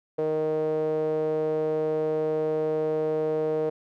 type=tone with band-pass filter; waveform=sawtooth; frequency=155.56 Hz; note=D#3; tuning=in tune; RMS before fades=-26 dBFS; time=0.18-3.7 s; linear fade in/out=10 ms; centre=510 Hz; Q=8.8; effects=none